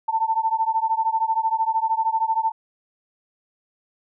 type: beating tone pair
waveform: sine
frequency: 887 / 900 Hz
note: A5 / A5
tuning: +14 / +39 cents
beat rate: 13 Hz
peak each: -22 dBFS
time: 0.08-2.52 s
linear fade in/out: 10 ms
effects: none